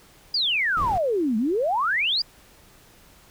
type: exponential two-way sweep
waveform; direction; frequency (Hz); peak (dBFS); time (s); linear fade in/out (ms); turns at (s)
sine; down then up; 4978 to 207.7 to 4978; -20; 0.34-2.22; 5; 1.37
type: noise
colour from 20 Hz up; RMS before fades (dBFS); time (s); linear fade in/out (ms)
brown; -32; 0.77-0.98; 2
effects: pink hiss -53 dBFS RMS until 3.3 s